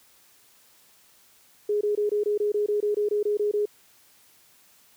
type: tone bursts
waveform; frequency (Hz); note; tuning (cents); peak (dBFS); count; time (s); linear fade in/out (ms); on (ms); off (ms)
sine; 416.1; G#4; +3; -21; 14; 1.69-3.656; 5; 120; 22
effects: white hiss -58 dBFS RMS until 4.96 s + high-pass 60 Hz 12 dB/octave